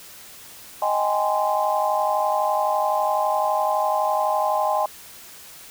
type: chord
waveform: sine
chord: Ab major seventh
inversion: second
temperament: just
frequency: 623 / 778.7 / 830.6 / 1038.3 Hz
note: Eb5 / G5 / Ab5 / C6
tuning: +2 / -12 / 0 / -14 cents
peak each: -24 / -26 / -23 / -25 dBFS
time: 0.82-4.86 s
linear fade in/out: 2 ms
effects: white hiss -43 dBFS RMS until 5.7 s